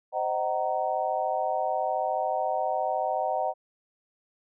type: chord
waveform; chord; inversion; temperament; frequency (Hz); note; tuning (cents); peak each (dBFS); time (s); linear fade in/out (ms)
sine; C half-diminished seventh; none; equal with one note detuned; 523.3 / 622.3 / 756.4 / 932.3; C5 / Eb5 / Gb5 / Bb5; 0 / 0 / +38 / 0; -33 / -30 / -28 / -33; 0.12-3.54; 50
effects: none